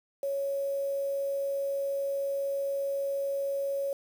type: tone with quantisation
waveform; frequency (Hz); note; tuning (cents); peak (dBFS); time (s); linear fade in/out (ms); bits
sine; 554.4; C#5; 0; -28; 0.23-3.93; 2; 8
effects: none